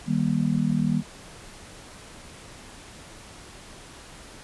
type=chord; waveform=sine; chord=Eb major; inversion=none; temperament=equal with one note detuned; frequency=155.56 / 196 / 236.6 Hz; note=Eb3 / G3 / Bb3; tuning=0 / 0 / +26 cents; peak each=-25 dBFS; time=0.06-1.03 s; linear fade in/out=50 ms; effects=pink hiss -45 dBFS RMS until 4.43 s + resampled to 24000 Hz